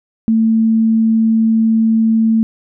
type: tone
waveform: sine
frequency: 223.5 Hz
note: A3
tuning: 27 cents sharp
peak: -9 dBFS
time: 0.28-2.43 s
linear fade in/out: 0 ms
effects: none